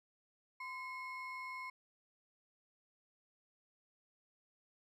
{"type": "ring-modulated tone", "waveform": "triangle", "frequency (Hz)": 1600, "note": "G6", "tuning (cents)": 35, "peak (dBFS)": -38, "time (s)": [0.6, 1.7], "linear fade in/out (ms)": 5, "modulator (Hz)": 573, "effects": []}